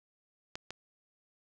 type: clicks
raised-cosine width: 0.2 ms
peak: -21 / -23 dBFS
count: 2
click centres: 0.555 / 0.706 s
effects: none